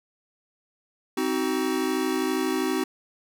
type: chord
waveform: square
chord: C diminished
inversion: none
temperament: just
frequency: 261.6 / 314 / 376.7 Hz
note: C4 / Eb4 / Gb4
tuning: 0 / +16 / +31 cents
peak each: -29 / -29 / -28 dBFS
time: 1.17-2.84 s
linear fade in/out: 5 ms
effects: none